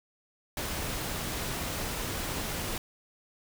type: noise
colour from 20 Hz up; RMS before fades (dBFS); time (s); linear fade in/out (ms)
pink; -34; 0.57-2.78; 2
effects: none